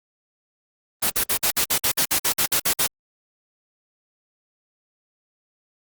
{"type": "noise bursts", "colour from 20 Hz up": "white", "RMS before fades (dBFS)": -20, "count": 14, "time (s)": [1.02, 2.871], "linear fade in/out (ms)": 10, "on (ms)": 83, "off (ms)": 53, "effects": ["Opus 24 kbps"]}